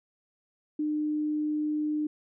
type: tone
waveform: sine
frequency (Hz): 302.3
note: D#4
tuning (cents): -50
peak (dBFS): -26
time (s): 0.79-2.07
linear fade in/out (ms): 5
effects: none